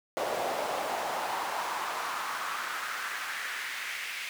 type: noise with high-pass filter sweep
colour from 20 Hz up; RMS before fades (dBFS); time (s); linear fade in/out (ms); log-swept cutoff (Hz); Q
brown; -34; 0.17-4.29; 0; 580 to 2200; 2.4
effects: none